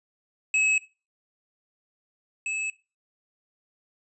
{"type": "tone pair in turn", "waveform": "square", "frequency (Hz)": [2575, 2599], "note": ["E7", "E7"], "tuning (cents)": [-41, -25], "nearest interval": "unison", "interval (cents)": 16, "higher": "second", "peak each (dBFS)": [-21, -28], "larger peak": "first", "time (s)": [[0.54, 0.78], [2.46, 2.7]], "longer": "neither", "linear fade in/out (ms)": 2, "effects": ["noise-tail reverb RT60 0.3 s tail -19 dB re dry", "resampled to 22050 Hz"]}